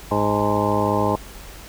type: harmonic tone with a mistuned harmonic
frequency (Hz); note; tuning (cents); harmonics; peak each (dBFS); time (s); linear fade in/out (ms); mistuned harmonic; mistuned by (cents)
103.83; G#2; 0; 1 / 2 / 3 / 4 / 5 / 6 / 8 / 9 / 10; -26 / -26 / -26 / -26 / -26 / -26 / -26 / -26 / -26; 0.11-1.16; 5; 9; -56
effects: added 48 Hz sine -41 dBFS peak until 1.68 s + pink hiss -41 dBFS RMS until 1.68 s